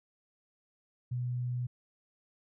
sine tone, 123.47 Hz, B2, in tune, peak -31 dBFS, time 1.11-1.67 s, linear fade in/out 10 ms, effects none

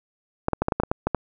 clicks, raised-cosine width 1 ms, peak -7 dBFS, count 10, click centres 0.484 / 0.533 / 0.62 / 0.684 / 0.722 / 0.8 / 0.835 / 0.915 / 1.07 / 1.147 s, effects none

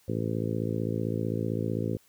harmonic tone, 55.6 Hz, A1, 19 cents sharp, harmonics 2 / 3 / 4 / 5 / 6 / 7 / 8 / 9, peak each -32 / -34 / -35 / -36 / -37 / -37 / -38 / -39 dBFS, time 0.08-1.97 s, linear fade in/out 5 ms, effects white hiss -63 dBFS RMS until 2.08 s

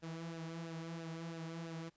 sawtooth tone with flanger, 164.81 Hz, E3, in tune, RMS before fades -45 dBFS, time 0.02-1.9 s, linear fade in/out 20 ms, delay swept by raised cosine 0.9 to 5 ms, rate 3 Hz, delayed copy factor -0.6, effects pink hiss -75 dBFS RMS until 1.96 s + resampled to 16000 Hz

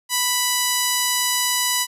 5% pulse tone, 987.8 Hz, B5, in tune, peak -6 dBFS, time 0.09-1.87 s, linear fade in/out 50 ms, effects resampled to 32000 Hz

